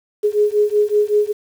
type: beating tone pair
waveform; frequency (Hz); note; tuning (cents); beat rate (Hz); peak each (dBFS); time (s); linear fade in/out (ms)
sine; 415.3 / 420.6; G#4 / G#4; 0 / +22; 5.3; -16; 0.23-1.33; 20
effects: 7-bit